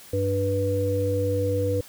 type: harmonic tone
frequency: 98 Hz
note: G2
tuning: in tune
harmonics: 1 / 3 / 5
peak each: -25 / -31 / -24 dBFS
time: 0.13-1.81 s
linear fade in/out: 5 ms
effects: white hiss -47 dBFS RMS until 1.88 s